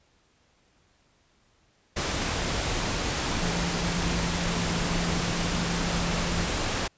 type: tone in noise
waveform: sine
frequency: 171.7 Hz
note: F3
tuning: 29 cents flat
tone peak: -30 dBFS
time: 3.41-6.46 s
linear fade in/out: 10 ms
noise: pink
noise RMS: -28 dBFS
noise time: 1.96-6.88 s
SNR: -5 dB
effects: pink hiss -65 dBFS RMS until 6.97 s + resampled to 16000 Hz